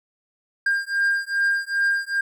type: beating tone pair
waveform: triangle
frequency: 1602 / 1604.5 Hz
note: G6 / G6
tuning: +37 / +40 cents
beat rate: 2.5 Hz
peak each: -21 / -21 dBFS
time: 0.66-2.21 s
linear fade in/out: 5 ms
effects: none